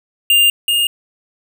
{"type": "tone pair in turn", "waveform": "square", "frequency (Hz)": [2800, 2831], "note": ["F7", "F7"], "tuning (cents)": [4, 23], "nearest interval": "unison", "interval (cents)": 19, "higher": "second", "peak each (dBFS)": [-9, -13], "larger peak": "first", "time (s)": [[0.3, 0.5], [0.68, 0.87]], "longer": "first", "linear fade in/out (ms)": 2, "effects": []}